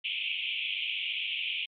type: band-pass noise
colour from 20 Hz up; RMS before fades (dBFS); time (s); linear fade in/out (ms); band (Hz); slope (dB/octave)
white; -33; 0.04-1.66; 10; 2300 to 3300; 96
effects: MP3 48 kbps